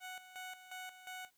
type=tone with tremolo; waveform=15% pulse; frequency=740 Hz; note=F#5; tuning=in tune; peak=-38 dBFS; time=0-1.31 s; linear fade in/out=50 ms; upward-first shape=square; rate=2.8 Hz; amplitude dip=70%; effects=white hiss -75 dBFS RMS until 1.37 s